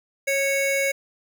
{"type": "tone pair together", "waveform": "square", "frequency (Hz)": [549.2, 2217], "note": ["C#5", "C#7"], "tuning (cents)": [-16, 0], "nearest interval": "2 octaves", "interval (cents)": 2416, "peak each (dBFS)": -24, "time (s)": [0.27, 0.92], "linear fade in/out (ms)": 10, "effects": []}